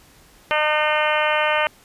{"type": "harmonic tone", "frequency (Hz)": 303.9, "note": "D#4", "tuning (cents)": -41, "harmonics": [2, 3, 4, 5, 6, 7, 8, 9, 10], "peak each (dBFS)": [-22, -24, -25, -26, -27, -27, -28, -29, -29], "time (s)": [0.51, 1.67], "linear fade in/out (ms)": 0, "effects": ["pink hiss -51 dBFS RMS until 1.84 s", "resampled to 32000 Hz"]}